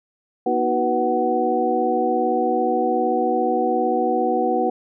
sine tone cluster, 240.8 / 314.5 / 372 / 490.8 / 748 Hz, B3 / D#4 / F#4 / B4 / F#5, -44 / +19 / +9 / -11 / +19 cents, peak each -26 / -26 / -25 / -23 / -21 dBFS, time 0.46-4.7 s, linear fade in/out 5 ms, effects none

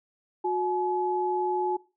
sine tone pair together, 363.7 / 852 Hz, F#4 / G#5, -30 / +44 cents, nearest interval octave + minor third, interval 1474 cents, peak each -27 dBFS, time 0.44-1.77 s, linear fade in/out 10 ms, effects noise-tail reverb RT60 0.3 s tail -20 dB re dry

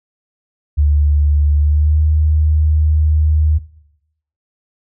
sine tone with pitch glide, 73.42 to 76.89 Hz, D2 to D#2, 0 to -20 cents, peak -9 dBFS, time 0.77-3.59 s, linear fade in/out 20 ms, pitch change +80 cents, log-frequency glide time 1.57-2.01 s, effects noise-tail reverb RT60 0.8 s tail -18 dB re dry

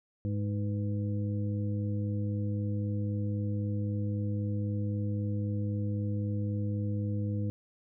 harmonic tone with a mistuned harmonic, 103.83 Hz, G#2, in tune, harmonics 1 / 2 / 3 / 5, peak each -30 / -36 / -40 / -44 dBFS, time 0.25-7.5 s, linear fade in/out 0 ms, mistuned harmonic 5, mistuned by -70 cents, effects none

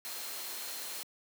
sine tone in noise, 4186 Hz, C8, in tune, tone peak -49 dBFS, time 0.05-1.03 s, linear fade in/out 0 ms, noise white, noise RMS -41 dBFS, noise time 0.05-1.03 s, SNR -11 dB, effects high-pass 300 Hz 12 dB/octave

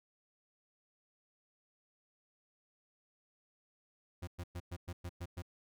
40% pulse tone bursts, 87.7 Hz, F2, 8 cents sharp, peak -39 dBFS, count 8, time 4.22-5.422 s, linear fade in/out 10 ms, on 54 ms, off 110 ms, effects none

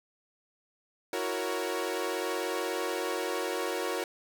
sawtooth chord, F# dominant seventh, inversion third, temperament equal with one note detuned, 329.6 / 370 / 466.2 / 556.9 Hz, E4 / F#4 / A#4 / C#5, 0 / 0 / 0 / +8 cents, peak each -34 / -31 / -31 / -33 dBFS, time 1.13-4.04 s, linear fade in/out 2 ms, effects none

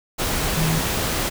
sine tone in noise, 160.2 Hz, E3, 49 cents flat, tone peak -19 dBFS, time 0.56-0.8 s, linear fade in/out 20 ms, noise pink, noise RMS -23 dBFS, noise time 0.18-1.3 s, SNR +1 dB, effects none

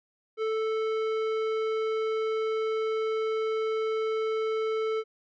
triangle tone with tanh clipping, 440 Hz, A4, in tune, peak -28 dBFS, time 0.37-5.04 s, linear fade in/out 50 ms, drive 18 dB, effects none

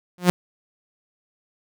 sawtooth tone with exponential growth, 178.5 Hz, F3, 38 cents sharp, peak -6 dBFS, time 0.18-0.3 s, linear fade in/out 0 ms, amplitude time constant 25 ms, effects none

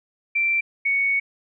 sine tone pair in turn, 2349 / 2224 Hz, D7 / C#7, 0 / +5 cents, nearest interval minor second, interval 95 cents, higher first, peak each -18 dBFS, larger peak neither, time 0.35-0.61 / 0.85-1.2 s, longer second, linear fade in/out 10 ms, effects none

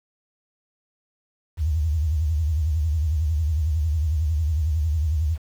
sine tone with vibrato, 77.78 Hz, D#2, in tune, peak -19 dBFS, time 1.57-5.38 s, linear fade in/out 50 ms, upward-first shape triangle, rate 11 Hz, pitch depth 180 cents each way, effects 8-bit

